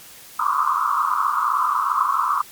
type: band-pass noise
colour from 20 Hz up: white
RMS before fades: -20 dBFS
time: 0.39-2.42 s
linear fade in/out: 5 ms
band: 1000 to 1300 Hz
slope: 96 dB/octave
effects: white hiss -43 dBFS RMS until 2.51 s + MP3 96 kbps